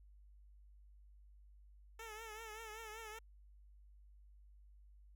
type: tone with vibrato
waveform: 10% pulse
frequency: 440 Hz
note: A4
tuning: in tune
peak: -40 dBFS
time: 1.99-3.19 s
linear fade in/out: 5 ms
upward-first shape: triangle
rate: 5.2 Hz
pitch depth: 83 cents each way
effects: added 50 Hz sine -59 dBFS peak until 5.15 s